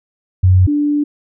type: tone pair in turn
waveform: sine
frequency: 92.5 / 293.1 Hz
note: F#2 / D4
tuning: 0 / -3 cents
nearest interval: octave + minor sixth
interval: 1997 cents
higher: second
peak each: -6 / -12 dBFS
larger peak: first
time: 0.43-0.67 / 0.67-1.04 s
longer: second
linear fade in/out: 10 ms
effects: none